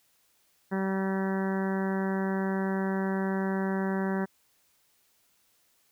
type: harmonic tone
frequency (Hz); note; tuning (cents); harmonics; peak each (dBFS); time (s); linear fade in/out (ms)
192.1; G3; -35; 1 / 2 / 3 / 4 / 5 / 6 / 7 / 8 / 9 / 10; -28 / -33 / -39 / -40 / -40 / -46 / -46 / -42 / -43 / -46; 0.71-4.26; 20
effects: white hiss -68 dBFS RMS until 5.91 s